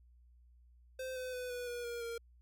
square tone with pitch steps, 518 / 508.8 / 499.8 / 490.9 / 482.2 / 473.6 / 465.2 Hz, C5 / C5 / B4 / B4 / B4 / A#4 / A#4, -17 / -48 / +21 / -10 / -41 / +27 / -4 cents, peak -40 dBFS, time 0.99-2.18 s, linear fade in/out 5 ms, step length 170 ms, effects added 60 Hz sine -60 dBFS peak until 2.41 s

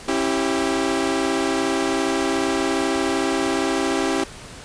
sawtooth chord, C# diminished, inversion none, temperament equal with one note detuned, 272.3 / 329.6 / 392 Hz, C#4 / E4 / G4, -31 / 0 / 0 cents, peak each -20 dBFS, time 0.08-4.24 s, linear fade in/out 5 ms, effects pink hiss -39 dBFS RMS until 4.64 s + resampled to 22050 Hz

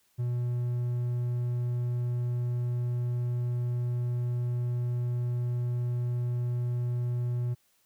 triangle tone, 121.7 Hz, B2, 25 cents flat, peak -25 dBFS, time 0.18-7.55 s, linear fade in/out 20 ms, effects white hiss -69 dBFS RMS until 7.85 s

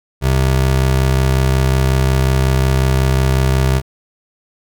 square tone pair together, 65.5 / 131 Hz, C2 / C3, +2 / +2 cents, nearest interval octave, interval 1200 cents, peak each -15 dBFS, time 0.21-3.82 s, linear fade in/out 50 ms, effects none

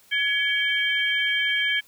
sine tone cluster, 1684 / 2262 / 3152 Hz, G#6 / C#7 / G7, +24 / +34 / +9 cents, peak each -25 dBFS, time 0.11-1.81 s, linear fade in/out 20 ms, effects white hiss -56 dBFS RMS until 1.87 s

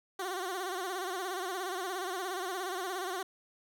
15% pulse tone with vibrato, 370 Hz, F#4, in tune, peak -28 dBFS, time 0.19-3.23 s, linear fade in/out 5 ms, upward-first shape sine, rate 17 Hz, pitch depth 99 cents each way, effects none

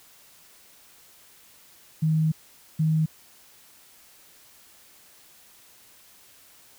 sine tone bursts at uneven times, 157.6 Hz, D#3, 23 cents sharp, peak -19 dBFS, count 2, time 2.02-2.32 / 2.79-3.06 s, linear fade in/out 10 ms, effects white hiss -54 dBFS RMS until 6.78 s

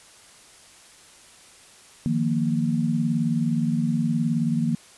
sine chord, Eb suspended second, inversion none, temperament equal, 155.56 / 174.61 / 233.1 Hz, Eb3 / F3 / Bb3, 0 / 0 / 0 cents, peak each -25 / -27 / -23 dBFS, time 2.06-4.75 s, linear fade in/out 0 ms, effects white hiss -50 dBFS RMS until 4.97 s + resampled to 24000 Hz

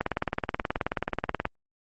click train, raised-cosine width 0.5 ms, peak -11 dBFS, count 28, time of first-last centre 0.01-1.454 s, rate 18.7 Hz, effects Opus 24 kbps

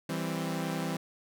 sawtooth chord, C major, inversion first, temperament equal, 164.81 / 196 / 261.6 Hz, E3 / G3 / C4, 0 / 0 / 0 cents, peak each -30 / -33 / -33 dBFS, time 0.09-0.97 s, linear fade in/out 5 ms, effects none

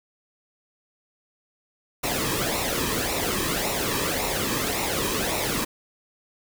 pink noise with flanger, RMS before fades -26 dBFS, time 2.03-5.65 s, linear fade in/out 10 ms, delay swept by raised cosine 0.62 to 1.43 ms, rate 1.8 Hz, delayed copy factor -0.65, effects none

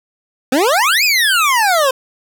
25% pulse exponential two-way sweep, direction up then down, 244.1 to 2589 to 508 Hz, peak -7 dBFS, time 0.52-1.91 s, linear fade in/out 5 ms, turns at 1.04 s, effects none

